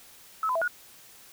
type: tone with pitch steps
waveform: sine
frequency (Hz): 1297 / 1012 / 660 / 1448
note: E6 / B5 / E5 / F#6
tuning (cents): -28 / +42 / +2 / -38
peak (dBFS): -24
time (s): 0.43-0.678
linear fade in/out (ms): 2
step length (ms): 62
effects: white hiss -52 dBFS RMS until 1.32 s

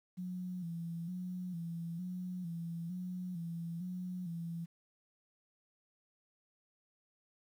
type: tone with vibrato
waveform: sine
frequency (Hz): 174.61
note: F3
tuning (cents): 0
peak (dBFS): -38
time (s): 0.17-4.66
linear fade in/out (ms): 20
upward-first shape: square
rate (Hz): 1.1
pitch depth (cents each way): 67
effects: 11-bit

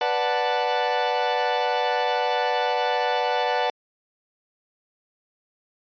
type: chord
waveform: 40% pulse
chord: B minor seventh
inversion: none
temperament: equal with one note detuned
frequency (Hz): 491.9 / 587.3 / 740 / 880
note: B4 / D5 / F#5 / A5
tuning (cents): -7 / 0 / 0 / 0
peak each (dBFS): -26 / -28 / -25 / -25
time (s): 0.01-3.7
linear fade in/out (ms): 2
effects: resampled to 11025 Hz

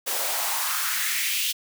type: noise with high-pass filter sweep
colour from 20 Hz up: white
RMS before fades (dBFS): -26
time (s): 0.06-1.53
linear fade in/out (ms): 20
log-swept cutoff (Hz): 480 to 3200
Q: 2.8
effects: none

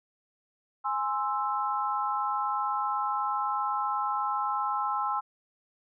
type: chord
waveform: sine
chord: Ab augmented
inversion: none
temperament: equal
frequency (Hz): 830.6 / 1046.5 / 1318.5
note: Ab5 / C6 / E6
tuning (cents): 0 / 0 / 0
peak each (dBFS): -31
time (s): 0.84-5.21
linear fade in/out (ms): 20
effects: none

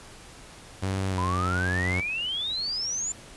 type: tone with pitch glide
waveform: sawtooth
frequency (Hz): 96 to 90.82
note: G2 to F#2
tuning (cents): -36 to -32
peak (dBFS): -22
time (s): 0.82-2.01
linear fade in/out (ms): 10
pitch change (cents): -96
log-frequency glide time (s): 1.09-1.2
type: exponential sweep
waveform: sine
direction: up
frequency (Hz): 970 to 7220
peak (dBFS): -27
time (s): 1.18-3.12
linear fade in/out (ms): 2
effects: pink hiss -47 dBFS RMS until 3.36 s + resampled to 24000 Hz

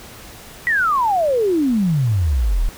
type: exponential sweep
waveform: sine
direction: down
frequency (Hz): 1975.5 to 34.48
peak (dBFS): -14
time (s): 0.67-2.69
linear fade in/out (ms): 0
effects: pink hiss -39 dBFS RMS until 2.77 s

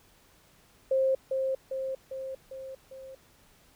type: tone with echo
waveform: sine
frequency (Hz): 530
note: C5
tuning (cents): +22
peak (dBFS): -22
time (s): 0.91-1.15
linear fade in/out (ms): 5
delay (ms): 400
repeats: 5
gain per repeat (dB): -4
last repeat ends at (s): 3.15
effects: pink hiss -61 dBFS RMS until 3.75 s

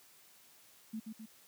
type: tone with echo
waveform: sine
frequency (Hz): 220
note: A3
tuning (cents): 0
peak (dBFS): -37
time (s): 0.93-1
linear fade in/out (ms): 10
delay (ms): 130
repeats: 2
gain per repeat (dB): -4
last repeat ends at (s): 1.26
effects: white hiss -62 dBFS RMS until 1.47 s + high-pass 100 Hz 12 dB/octave

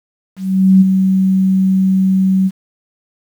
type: tone with ADSR envelope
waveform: sine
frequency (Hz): 189.8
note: F#3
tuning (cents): +44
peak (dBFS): -3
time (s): 0.36-2.51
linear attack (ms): 450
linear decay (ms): 24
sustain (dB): -6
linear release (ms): 47
effects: 7-bit

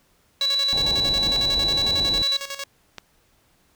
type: tone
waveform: sine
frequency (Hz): 3951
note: B7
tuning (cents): 0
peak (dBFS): -19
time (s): 0.41-2.37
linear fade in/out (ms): 2
type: tone with tremolo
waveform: 5% pulse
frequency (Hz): 554.4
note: C#5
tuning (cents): 0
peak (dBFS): -17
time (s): 0.41-2.64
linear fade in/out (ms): 2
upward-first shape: square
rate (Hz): 11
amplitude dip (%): 70
type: low-pass noise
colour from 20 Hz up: pink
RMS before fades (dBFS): -31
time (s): 0.73-2.22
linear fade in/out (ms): 0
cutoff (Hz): 940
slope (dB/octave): 96
type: clicks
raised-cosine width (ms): 0.2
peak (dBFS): -16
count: 2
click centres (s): 1.361 / 2.983
effects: pink hiss -62 dBFS RMS until 3.75 s

